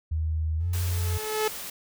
sine tone with pitch glide, 79 to 88.16 Hz, D#2 to F2, +27 to +17 cents, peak -24 dBFS, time 0.11-1.18 s, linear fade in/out 10 ms, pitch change +190 cents, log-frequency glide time 0.58-0.67 s
sawtooth tone with exponential growth, 431.3 Hz, A4, 35 cents flat, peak -18 dBFS, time 0.6-1.48 s, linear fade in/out 5 ms, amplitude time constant 190 ms
white noise, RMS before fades -37 dBFS, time 0.73-1.7 s, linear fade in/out 5 ms
effects none

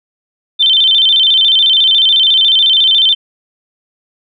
sine tone with vibrato, 3322 Hz, G#7, in tune, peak -6 dBFS, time 0.59-3.15 s, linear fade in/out 20 ms, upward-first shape square, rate 14 Hz, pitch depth 120 cents each way, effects none

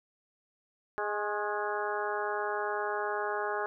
harmonic tone with a mistuned harmonic, 207.7 Hz, G#3, in tune, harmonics 2 / 3 / 4 / 5 / 6 / 7 / 8, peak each -35 / -39 / -36 / -39 / -40 / -39 / -40 dBFS, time 0.98-3.66 s, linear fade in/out 0 ms, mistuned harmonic 5, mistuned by +49 cents, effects none

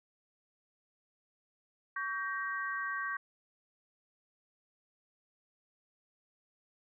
sine chord, G diminished, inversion second, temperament just, 1128.9 / 1568 / 1881.6 Hz, Db6 / G6 / Bb6, +31 / 0 / +16 cents, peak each -38 / -37 / -40 dBFS, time 1.96-3.17 s, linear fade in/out 5 ms, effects none

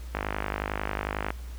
click train, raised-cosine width 0.5 ms, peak -13 dBFS, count 60, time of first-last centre 0.15-1.305 s, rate 51.1 Hz, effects added 60 Hz sine -36 dBFS peak until 1.58 s + pink hiss -52 dBFS RMS until 1.58 s

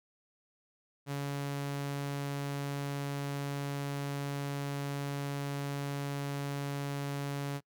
sawtooth tone, 141.3 Hz, C#3, 34 cents sharp, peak -30 dBFS, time 1.06-7.61 s, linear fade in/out 50 ms, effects noise-tail reverb RT60 0.1 s tail -25 dB re dry

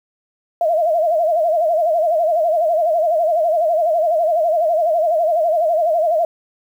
sine tone with vibrato, 655 Hz, E5, 11 cents flat, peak -13 dBFS, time 0.61-6.25 s, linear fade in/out 2 ms, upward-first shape sine, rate 12 Hz, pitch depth 120 cents each way, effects 8-bit

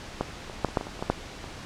clicks, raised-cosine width 1 ms, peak -11 / -23 / -8 / -26 / -8 / -18 / -24 / -26 / -15 / -7 / -24 dBFS, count 11, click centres 0.21 / 0.498 / 0.647 / 0.687 / 0.772 / 0.811 / 0.869 / 0.993 / 1.025 / 1.1 / 1.442 s, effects pink hiss -41 dBFS RMS until 1.65 s + low-pass 6000 Hz 12 dB/octave

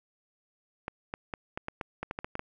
clicks, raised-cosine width 0.5 ms, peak -19 dBFS, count 12, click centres 0.881 / 1.139 / 1.338 / 1.575 / 1.684 / 1.812 / 2.03 / 2.111 / 2.189 / 2.245 / 2.354 / 2.394 s, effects none

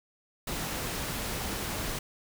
pink noise, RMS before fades -34 dBFS, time 0.47-1.99 s, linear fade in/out 5 ms, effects none

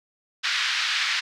pink band-pass noise, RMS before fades -25 dBFS, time 0.43-1.21 s, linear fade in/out 20 ms, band 1500 to 4900 Hz, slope 24 dB/octave, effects none

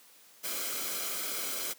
white noise with comb filter, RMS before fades -35 dBFS, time 0.43-1.74 s, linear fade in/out 20 ms, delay 1.1 ms, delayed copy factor -0.55, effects white hiss -58 dBFS RMS until 1.78 s + high-pass 200 Hz 12 dB/octave

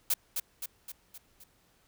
blue noise with echo, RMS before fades -27 dBFS, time 0.1-0.14 s, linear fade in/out 5 ms, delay 260 ms, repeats 5, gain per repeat -5 dB, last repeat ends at 1.44 s, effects pink hiss -67 dBFS RMS until 1.87 s

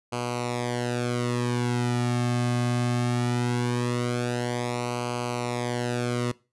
sawtooth tone with flanger, 121.7 Hz, B2, 25 cents flat, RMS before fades -27 dBFS, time 0.12-6.32 s, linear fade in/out 10 ms, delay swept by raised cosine 0.55 to 2.15 ms, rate 0.2 Hz, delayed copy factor -0.8, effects noise-tail reverb RT60 0.3 s tail -21 dB re dry + resampled to 24000 Hz

